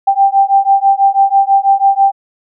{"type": "beating tone pair", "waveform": "sine", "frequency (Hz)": [784, 790.1], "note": ["G5", "G5"], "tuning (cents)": [0, 13], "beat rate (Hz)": 6.1, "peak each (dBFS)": -10, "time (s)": [0.07, 2.12], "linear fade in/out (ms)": 10, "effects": []}